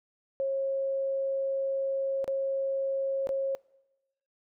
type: tone with dropouts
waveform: sine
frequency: 542 Hz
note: C#5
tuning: 39 cents flat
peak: -26 dBFS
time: 0.4-3.55 s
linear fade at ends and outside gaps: 0 ms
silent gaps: 2.243-2.278 / 3.271-3.291 s
effects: noise-tail reverb RT60 1.0 s tail -24 dB re dry